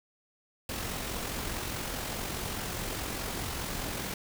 pink noise with amplitude modulation, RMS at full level -34 dBFS, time 0.69-4.14 s, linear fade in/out 2 ms, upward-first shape sine, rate 44.8 Hz, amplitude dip 35%, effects none

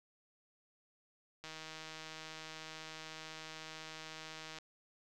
click train, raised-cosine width 0.2 ms, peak -30 dBFS, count 498, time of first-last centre 1.44-4.586 s, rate 158 Hz, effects none

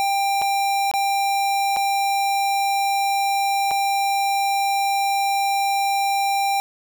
square tone with dropouts, 792 Hz, G5, 18 cents sharp, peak -19 dBFS, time 0-6.6 s, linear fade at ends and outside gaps 0 ms, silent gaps 0.416-0.42 / 0.914-0.938 / 1.763-1.769 / 3.71-3.714 s, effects none

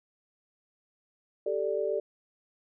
sine chord, G suspended second, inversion none, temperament equal, 392 / 440 / 587.3 Hz, G4 / A4 / D5, 0 / 0 / 0 cents, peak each -32 / -31 / -31 dBFS, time 1.46-2 s, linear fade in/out 5 ms, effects none

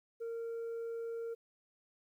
sine tone, 461 Hz, A#4, 19 cents flat, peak -35 dBFS, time 0.2-1.35 s, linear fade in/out 20 ms, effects tanh soft clip ceiling -37 dBFS + 12-bit

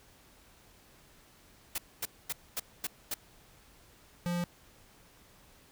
white noise bursts, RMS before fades -34 dBFS, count 6, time 1.75-3.142 s, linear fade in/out 5 ms, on 32 ms, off 240 ms
square tone, 174.61 Hz, F3, in tune, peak -31 dBFS, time 4.26-4.44 s, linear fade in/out 0 ms
effects pink hiss -60 dBFS RMS until 5.71 s

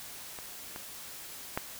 clicks, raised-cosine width 0.5 ms, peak -27 / -26 / -15 dBFS, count 3, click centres 0.388 / 0.761 / 1.575 s, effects white hiss -45 dBFS RMS until 1.79 s

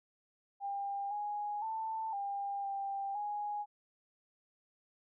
sine tone with pitch steps, 799 / 829 / 887 / 800 / 791 / 829 Hz, G5 / G#5 / A5 / G5 / G5 / G#5, +33 / -3 / +14 / +35 / +15 / -3 cents, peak -35 dBFS, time 0.6-3.66 s, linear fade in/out 50 ms, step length 510 ms, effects none

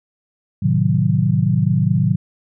sine chord, A diminished seventh, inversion none, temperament equal, 110 / 130.81 / 155.56 / 185 Hz, A2 / C3 / Eb3 / Gb3, 0 / 0 / 0 / 0 cents, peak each -19 / -19 / -18 / -19 dBFS, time 0.62-2.16 s, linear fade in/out 10 ms, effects none

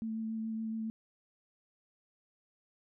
sine tone with vibrato, 222.1 Hz, A3, 16 cents sharp, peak -34 dBFS, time 0.02-0.9 s, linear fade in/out 0 ms, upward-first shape triangle, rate 7.1 Hz, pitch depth 16 cents each way, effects none

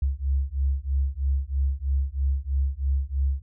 sine beating tone pair, 66.8 / 69.9 Hz, C2 / C#2, +36 / +15 cents, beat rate 3.1 Hz, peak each -25 dBFS, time 0.02-3.42 s, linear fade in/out 5 ms, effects none

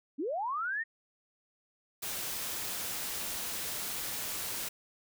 sine linear sweep, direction up, 246.1 to 1882 Hz, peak -31 dBFS, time 0.18-0.84 s, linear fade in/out 20 ms
white noise, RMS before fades -37 dBFS, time 2.02-4.69 s, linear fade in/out 10 ms
effects none

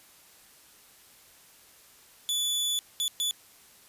sawtooth tone bursts at uneven times, 3460 Hz, A7, 30 cents flat, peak -23 dBFS, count 3, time 2.29-2.79 / 3-3.08 / 3.2-3.31 s, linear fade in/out 0 ms, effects white hiss -56 dBFS RMS until 3.88 s + resampled to 32000 Hz

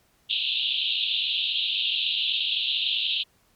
white band-pass noise, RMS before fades -26 dBFS, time 0.29-3.24 s, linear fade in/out 20 ms, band 2700 to 3900 Hz, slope 96 dB/octave, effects pink hiss -64 dBFS RMS until 3.55 s + MP3 96 kbps

